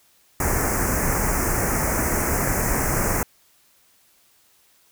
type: band-stop noise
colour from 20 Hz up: pink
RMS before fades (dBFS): -22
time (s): 0.4-3.23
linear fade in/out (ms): 2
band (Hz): 2200 to 5800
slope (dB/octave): 48
effects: white hiss -59 dBFS RMS until 4.91 s